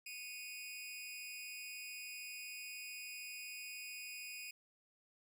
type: tone with amplitude modulation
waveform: sawtooth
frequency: 2489 Hz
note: D#7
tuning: in tune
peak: -39 dBFS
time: 0.06-4.51 s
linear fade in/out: 5 ms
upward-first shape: sine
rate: 267 Hz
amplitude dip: 80%
effects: none